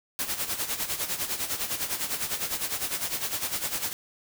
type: noise with tremolo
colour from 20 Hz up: white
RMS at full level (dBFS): -28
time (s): 0.19-3.93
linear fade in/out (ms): 0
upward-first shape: sine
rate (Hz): 9.9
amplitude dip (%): 70
effects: none